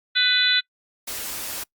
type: harmonic tone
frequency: 498.2 Hz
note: B4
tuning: 15 cents sharp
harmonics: 3 / 4 / 5 / 6 / 7 / 8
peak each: -22 / -27 / -29 / -32 / -22 / -21 dBFS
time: 0.15-0.61 s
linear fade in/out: 20 ms
type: band-stop noise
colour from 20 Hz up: white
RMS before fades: -31 dBFS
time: 1.07-1.64 s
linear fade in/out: 10 ms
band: 120 to 170 Hz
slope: 96 dB/octave
effects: noise-tail reverb RT60 0.1 s tail -25 dB re dry + Opus 48 kbps